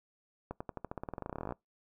accelerating click train, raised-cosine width 1 ms, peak -24 dBFS, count 24, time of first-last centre 0.51-1.523 s, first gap 95 ms, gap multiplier 0.92, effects noise-tail reverb RT60 0.2 s tail -25 dB re dry

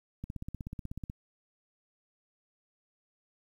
click train, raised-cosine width 5 ms, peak -26 dBFS, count 15, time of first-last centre 0.24-1.099 s, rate 16.3 Hz, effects 10-bit

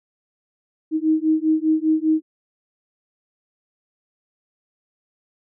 sine beating tone pair, 312.1 / 317.1 Hz, D#4 / D#4, +5 / +33 cents, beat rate 5 Hz, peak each -19 dBFS, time 0.91-2.22 s, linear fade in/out 50 ms, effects none

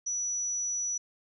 sine tone, 5900 Hz, F#8, 6 cents flat, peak -29 dBFS, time 0.06-0.98 s, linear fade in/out 10 ms, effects none

